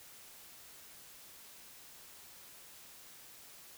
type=silence; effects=white hiss -55 dBFS RMS until 3.77 s